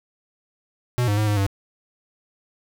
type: tone with pitch steps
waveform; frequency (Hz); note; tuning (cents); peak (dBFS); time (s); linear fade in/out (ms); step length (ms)
square; 123.1 / 103 / 106.9 / 104 / 98.4; B2 / G#2 / A2 / G#2 / G2; -5 / -14 / -49 / +3 / +7; -19; 0.98-1.465; 0; 97
effects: none